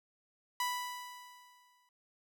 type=tone with exponential decay; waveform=sawtooth; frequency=987.8 Hz; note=B5; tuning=in tune; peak=-27 dBFS; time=0.6-1.89 s; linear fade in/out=2 ms; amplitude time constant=280 ms; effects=none